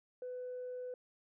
sine tone, 500 Hz, B4, 21 cents sharp, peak -39 dBFS, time 0.22-0.94 s, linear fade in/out 2 ms, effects tanh soft clip ceiling -37 dBFS

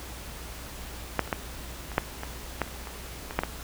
clicks, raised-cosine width 0.5 ms, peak -7 / -25 / -10 / -22 / -6 / -19 / -10 / -27 / -23 / -19 / -8 / -12 dBFS, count 12, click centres 1.193 / 1.276 / 1.328 / 1.917 / 1.981 / 2.234 / 2.617 / 2.677 / 2.872 / 3.309 / 3.39 / 3.435 s, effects added 60 Hz sine -42 dBFS peak until 3.63 s + pink hiss -42 dBFS RMS until 3.63 s

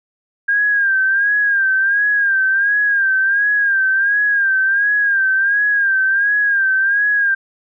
sine tone with vibrato, 1608 Hz, G6, 44 cents sharp, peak -12 dBFS, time 0.48-7.35 s, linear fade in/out 10 ms, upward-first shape sine, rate 1.4 Hz, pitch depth 72 cents each way, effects none

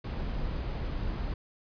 brown noise, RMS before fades -33 dBFS, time 0.04-1.34 s, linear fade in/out 5 ms, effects resampled to 11025 Hz

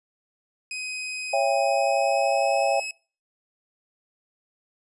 sawtooth tone with pitch glide, 2514 to 2570 Hz, D#7 to E7, +17 to -45 cents, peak -27 dBFS, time 0.71-2.91 s, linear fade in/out 2 ms, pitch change +38 cents, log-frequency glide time 1.36-2.64 s
sine chord, C# diminished, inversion none, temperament just, 554.4 / 665.2 / 798.3 Hz, C#5 / E5 / G5, 0 / +16 / +31 cents, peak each -24 dBFS, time 1.33-2.8 s, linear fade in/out 5 ms
effects noise-tail reverb RT60 0.4 s tail -25 dB re dry + resampled to 24000 Hz

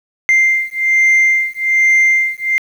sine beating tone pair, 2093 / 2094.2 Hz, C7 / C7, 0 / +1 cents, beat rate 1.2 Hz, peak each -11 dBFS, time 0.29-2.58 s, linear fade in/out 0 ms, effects tanh soft clip ceiling -6 dBFS + 7-bit

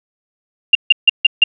sine tone bursts, 2794 Hz, F7, in tune, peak -3 dBFS, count 5, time 0.73-1.44 s, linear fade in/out 5 ms, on 22 ms, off 150 ms, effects none

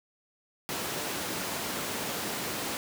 pink high-pass noise, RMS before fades -34 dBFS, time 0.69-2.77 s, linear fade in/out 0 ms, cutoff 190 Hz, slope 12 dB/octave, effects none

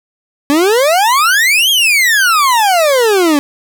40% pulse exponential two-way sweep, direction up then down, 278.2 to 3315 to 278.2 Hz, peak -7 dBFS, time 0.5-3.39 s, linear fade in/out 0 ms, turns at 1.7 s, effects none

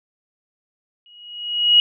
sine tone with exponential growth, 2899 Hz, F#7, 36 cents flat, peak -7 dBFS, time 1.06-1.8 s, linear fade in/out 1 ms, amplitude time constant 160 ms, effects none

